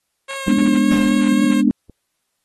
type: tone with vibrato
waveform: 10% pulse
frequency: 540 Hz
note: C#5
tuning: 45 cents flat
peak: -17 dBFS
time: 0.28-1.62 s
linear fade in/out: 20 ms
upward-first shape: sine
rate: 3.7 Hz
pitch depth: 18 cents each way
type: chord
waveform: sine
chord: G# diminished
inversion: none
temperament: equal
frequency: 207.7 / 246.9 / 293.7 Hz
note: G#3 / B3 / D4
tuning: 0 / 0 / 0 cents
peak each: -17 dBFS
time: 0.48-1.71 s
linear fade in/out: 0 ms
type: noise with exponential decay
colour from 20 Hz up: pink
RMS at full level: -27 dBFS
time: 0.91-1.56 s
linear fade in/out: 5 ms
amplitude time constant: 140 ms
type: click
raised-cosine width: 3 ms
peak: -26 dBFS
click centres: 1.897 s
effects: white hiss -72 dBFS RMS until 2.44 s + AAC 32 kbps